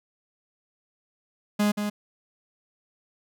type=tone with echo; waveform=45% pulse; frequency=207.7 Hz; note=G#3; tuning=in tune; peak=-20 dBFS; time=1.59-1.72 s; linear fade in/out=10 ms; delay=180 ms; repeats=1; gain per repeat=-6 dB; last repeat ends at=1.9 s; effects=none